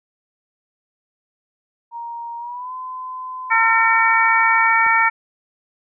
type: tone with pitch glide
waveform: sine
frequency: 937 to 1021.8 Hz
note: A#5 to C6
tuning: +9 to -41 cents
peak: -27 dBFS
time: 1.91-4.7 s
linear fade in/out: 50 ms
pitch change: +150 cents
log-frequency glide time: 2.38-2.73 s
type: harmonic tone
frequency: 453.4 Hz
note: A#4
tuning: 48 cents flat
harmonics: 2 / 3 / 4 / 5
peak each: -18 / -18 / -18 / -18 dBFS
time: 3.5-5.1 s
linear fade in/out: 20 ms
type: click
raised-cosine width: 1 ms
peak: -22 dBFS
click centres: 4.865 s
effects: none